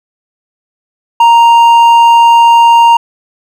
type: tone with hard clipping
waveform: sine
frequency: 932.3 Hz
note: A#5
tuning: in tune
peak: -3 dBFS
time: 1.2-2.97 s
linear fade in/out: 5 ms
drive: 5 dB
effects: none